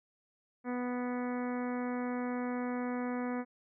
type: harmonic tone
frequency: 246.9 Hz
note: B3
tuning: in tune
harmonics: 1 / 2 / 3 / 4 / 5 / 6 / 7 / 8 / 9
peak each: -34 / -40 / -44 / -46 / -48 / -50 / -51 / -52 / -53 dBFS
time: 0.64-3.45 s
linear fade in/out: 50 ms
effects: none